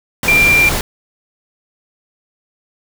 sine tone in noise, 2373 Hz, D7, 17 cents sharp, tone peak -8 dBFS, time 0.28-0.69 s, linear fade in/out 2 ms, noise pink, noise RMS -18 dBFS, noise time 0.23-0.81 s, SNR +7 dB, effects none

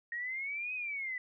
sine exponential two-way sweep, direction up then down, 1864.7 to 2542 to 1973 Hz, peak -35 dBFS, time 0.12-1.18 s, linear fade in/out 2 ms, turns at 0.74 s, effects none

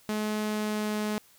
sawtooth tone with pitch glide, 213.1 to 211.8 Hz, G#3 to G#3, +45 to +34 cents, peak -24 dBFS, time 0.09-1.18 s, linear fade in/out 0 ms, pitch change -11 cents, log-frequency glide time 0.4-0.98 s, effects white hiss -59 dBFS RMS until 1.38 s

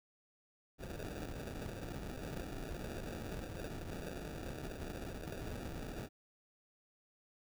pink noise with sample-and-hold, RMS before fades -44 dBFS, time 0.78-6.09 s, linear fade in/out 50 ms, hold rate 1050 Hz, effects none

